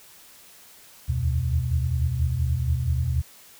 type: tone cluster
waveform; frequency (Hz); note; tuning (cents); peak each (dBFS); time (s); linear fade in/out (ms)
sine; 74.8 / 79.1 / 85.2 / 124.6; D2 / D#2 / F2 / B2; +32 / +29 / -42 / +16; -26 / -29 / -28 / -25; 1.08-3.22; 20
effects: white hiss -50 dBFS RMS until 3.59 s